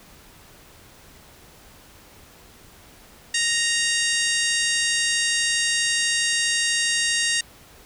harmonic tone with a mistuned harmonic, 932.3 Hz, A#5, in tune, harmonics 2 / 3 / 4 / 5 / 6 / 7 / 8 / 9 / 10, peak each -25 / -27 / -28 / -29 / -30 / -30 / -31 / -32 / -32 dBFS, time 3.34-7.41 s, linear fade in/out 5 ms, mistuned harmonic 9, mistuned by -25 cents, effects pink hiss -49 dBFS RMS until 7.85 s

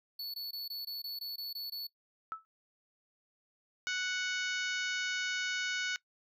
square tone bursts, 4435 Hz, C#8, in tune, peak -38 dBFS, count 10, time 0.19-1.87 s, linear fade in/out 5 ms, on 150 ms, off 20 ms
sine tone with exponential decay, 1309 Hz, E6, 13 cents flat, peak -32 dBFS, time 2.32-2.45 s, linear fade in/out 0 ms, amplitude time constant 27 ms
harmonic tone, 740 Hz, F#5, in tune, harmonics 2 / 3 / 4 / 5 / 6 / 7 / 8 / 9, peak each -35 / -39 / -41 / -43 / -45 / -46 / -47 / -48 dBFS, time 3.87-5.96 s, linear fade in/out 0 ms
effects noise-tail reverb RT60 0.1 s tail -21 dB re dry

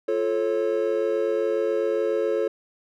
triangle chord, F augmented, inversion none, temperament just, 349.2 / 436.5 / 545.7 Hz, F4 / A4 / C#5, 0 / -14 / -27 cents, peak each -26 / -22 / -24 dBFS, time 0.08-2.48 s, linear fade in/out 5 ms, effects none

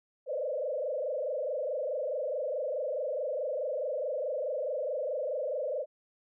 sine tone with frequency modulation, 558 Hz, C#5, 11 cents sharp, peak -30 dBFS, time 0.26-5.86 s, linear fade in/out 50 ms, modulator 24.7 Hz, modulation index 2.6, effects none

